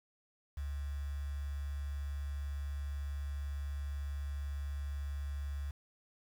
sine tone with quantisation, 71 Hz, C#2, 42 cents sharp, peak -36 dBFS, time 0.57-5.71 s, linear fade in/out 5 ms, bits 9, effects none

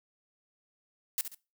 blue noise with echo, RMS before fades -30 dBFS, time 1.18-1.21 s, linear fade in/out 0 ms, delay 68 ms, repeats 2, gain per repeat -9 dB, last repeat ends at 1.346 s, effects noise-tail reverb RT60 0.3 s tail -21 dB re dry

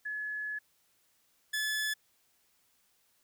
sine / sawtooth tone pair in turn, 1704 / 1722.8 Hz, G#6 / A6, +44 / -37 cents, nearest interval unison, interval 19 cents, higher second, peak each -34 / -27 dBFS, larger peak second, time 0.05-0.59 / 1.53-1.94 s, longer first, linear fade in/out 10 ms, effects white hiss -71 dBFS RMS until 3.23 s

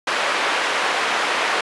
white band-pass noise, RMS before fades -21 dBFS, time 0.07-1.61 s, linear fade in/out 5 ms, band 490 to 2100 Hz, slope 12 dB/octave, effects resampled to 24000 Hz

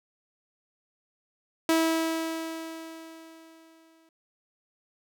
sawtooth tone with exponential decay, 325 Hz, E4, 24 cents flat, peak -16 dBFS, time 1.69-4.09 s, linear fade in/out 2 ms, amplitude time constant 520 ms, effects none

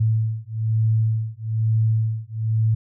sine beating tone pair, 110.3 / 111.4 Hz, A2 / A2, +5 / +22 cents, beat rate 1.1 Hz, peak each -21 / -21 dBFS, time 0-2.75 s, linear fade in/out 10 ms, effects none

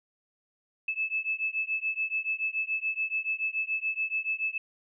sine beating tone pair, 2609 / 2616 Hz, E7 / E7, -18 / -14 cents, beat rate 7 Hz, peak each -31 dBFS, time 0.88-4.58 s, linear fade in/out 5 ms, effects none

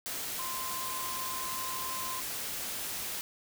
sine tone in noise, 1040 Hz, C6, 11 cents flat, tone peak -38 dBFS, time 0.39-2.2 s, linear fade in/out 0 ms, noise white, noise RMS -37 dBFS, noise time 0.06-3.21 s, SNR -4 dB, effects none

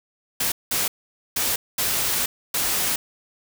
white noise bursts at uneven times, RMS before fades -23 dBFS, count 5, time 0.4-0.52 / 0.71-0.88 / 1.36-1.56 / 1.78-2.26 / 2.54-2.96 s, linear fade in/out 5 ms, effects none

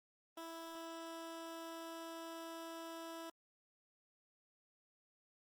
15% pulse tone, 329.6 Hz, E4, in tune, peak -40 dBFS, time 0.37-3.3 s, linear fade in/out 5 ms, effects Opus 24 kbps

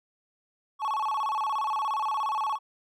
triangle tone with vibrato, 980 Hz, B5, 14 cents flat, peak -24 dBFS, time 0.79-2.59 s, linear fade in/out 50 ms, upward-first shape square, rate 17 Hz, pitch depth 220 cents each way, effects none

